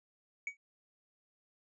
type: tone with exponential decay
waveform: triangle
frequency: 2255 Hz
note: C#7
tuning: 29 cents sharp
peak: -30 dBFS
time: 0.47-0.57 s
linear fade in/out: 2 ms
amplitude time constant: 20 ms
effects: resampled to 22050 Hz

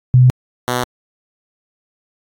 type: tone pair in turn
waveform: sine / 5% pulse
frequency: 126.3 / 123.77 Hz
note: B2 / B2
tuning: +39 / +4 cents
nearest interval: unison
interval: 35 cents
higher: first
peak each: -5 dBFS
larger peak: neither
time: 0.14-0.3 / 0.68-0.84 s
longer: neither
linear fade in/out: 0 ms
effects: AAC 64 kbps

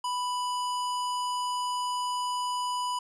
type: tone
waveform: square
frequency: 990 Hz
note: B5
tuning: 4 cents sharp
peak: -29 dBFS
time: 0.04-2.99 s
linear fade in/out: 5 ms
effects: resampled to 24000 Hz

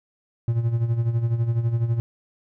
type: tone with tremolo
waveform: triangle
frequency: 116.54 Hz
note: A#2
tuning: in tune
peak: -15 dBFS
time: 0.48-2 s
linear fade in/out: 0 ms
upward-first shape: sine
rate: 12 Hz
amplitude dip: 65%
effects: none

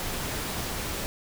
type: noise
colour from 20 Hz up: pink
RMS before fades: -32 dBFS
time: 0-1.06 s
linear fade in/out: 0 ms
effects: none

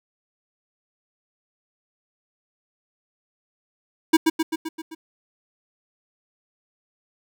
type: tone with echo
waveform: square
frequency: 321.3 Hz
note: E4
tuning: 44 cents flat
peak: -11 dBFS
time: 4.13-4.17 s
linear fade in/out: 10 ms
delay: 130 ms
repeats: 6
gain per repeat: -4 dB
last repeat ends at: 4.95 s
effects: none

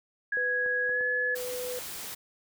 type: tone with pitch glide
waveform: sine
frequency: 1661.2 to 1705.9 Hz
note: G#6 to G#6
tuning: 0 to +46 cents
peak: -26 dBFS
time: 0.32-1.35 s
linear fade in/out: 5 ms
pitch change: +46 cents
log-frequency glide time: 0.87-1.01 s
type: tone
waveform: sine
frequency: 497.7 Hz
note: B4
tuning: 13 cents sharp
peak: -33 dBFS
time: 0.37-1.79 s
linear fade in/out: 0 ms
type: clicks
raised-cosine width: 1 ms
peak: -33 dBFS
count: 3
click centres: 0.662 / 0.894 / 1.01 s
type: noise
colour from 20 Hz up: white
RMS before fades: -39 dBFS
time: 1.35-2.15 s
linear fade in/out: 10 ms
effects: none

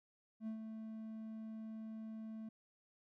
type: tone with ADSR envelope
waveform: triangle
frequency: 220.4 Hz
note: A3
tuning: 3 cents sharp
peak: -37 dBFS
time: 0.4-2.49 s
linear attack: 72 ms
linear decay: 100 ms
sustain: -6 dB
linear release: 5 ms
effects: none

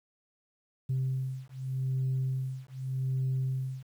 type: beating tone pair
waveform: sine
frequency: 130.81 / 131.65 Hz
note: C3 / C3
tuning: 0 / +11 cents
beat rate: 0.84 Hz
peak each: -31 dBFS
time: 0.89-3.83 s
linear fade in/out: 10 ms
effects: tanh soft clip ceiling -24 dBFS + 10-bit

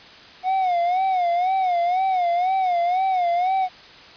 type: tone with vibrato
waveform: triangle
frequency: 727 Hz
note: F#5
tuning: 31 cents flat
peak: -16 dBFS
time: 0.43-3.69 s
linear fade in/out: 50 ms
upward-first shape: sine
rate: 2 Hz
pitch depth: 99 cents each way
effects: white hiss -44 dBFS RMS until 4.16 s + resampled to 11025 Hz

